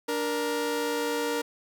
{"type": "tone pair together", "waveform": "sawtooth", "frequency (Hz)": [293.7, 469.9], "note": ["D4", "A#4"], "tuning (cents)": [0, 14], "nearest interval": "minor sixth", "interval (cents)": 814, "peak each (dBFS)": [-28, -24], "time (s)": [0.08, 1.42], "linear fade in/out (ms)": 10, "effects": []}